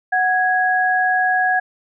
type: tone pair together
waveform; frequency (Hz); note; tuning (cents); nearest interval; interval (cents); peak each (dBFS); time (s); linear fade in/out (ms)
sine; 739 / 1659; F#5 / G#6; -2 / -2; octave + major second; 1400; -17; 0.12-1.6; 10
effects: none